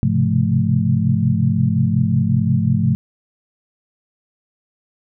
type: tone cluster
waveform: sine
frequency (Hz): 103.9 / 128.1 / 133.7 / 173 / 215.3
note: G#2 / C3 / C3 / F3 / A3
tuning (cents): +1 / -36 / +38 / -16 / -37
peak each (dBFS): -20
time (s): 0.03-2.95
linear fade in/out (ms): 0
effects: none